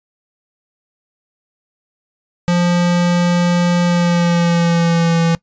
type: tone with pitch glide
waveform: square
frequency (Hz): 175 to 166.81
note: F3 to E3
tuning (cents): +4 to +21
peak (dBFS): -12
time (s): 2.48-5.35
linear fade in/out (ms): 0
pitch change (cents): -83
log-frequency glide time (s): 3.85-5.2
effects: noise-tail reverb RT60 0.1 s tail -21 dB re dry + resampled to 16000 Hz